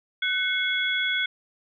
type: tone cluster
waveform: sine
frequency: 1501 / 2172 / 3365 Hz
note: F#6 / C#7 / G#7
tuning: +24 / -36 / +22 cents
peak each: -27 dBFS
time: 0.22-1.26 s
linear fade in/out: 5 ms
effects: none